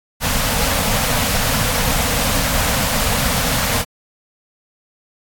pink band-stop noise, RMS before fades -18 dBFS, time 0.2-3.85 s, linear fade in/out 50 ms, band 280 to 450 Hz, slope 96 dB/octave, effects AAC 64 kbps

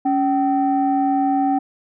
sine tone pair together, 278.9 / 769 Hz, C#4 / G5, +11 / -33 cents, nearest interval octave + tritone, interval 1756 cents, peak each -17 dBFS, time 0.05-1.59 s, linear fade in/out 10 ms, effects tanh soft clip ceiling -10 dBFS

